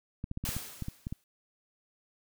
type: clicks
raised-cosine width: 5 ms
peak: -23 dBFS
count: 10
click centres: 0.241 / 0.314 / 0.374 / 0.44 / 0.49 / 0.566 / 0.823 / 0.884 / 1.069 / 1.125 s
type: noise with exponential decay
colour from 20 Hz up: white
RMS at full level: -34 dBFS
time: 0.45-1.24 s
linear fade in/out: 2 ms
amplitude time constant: 170 ms
effects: none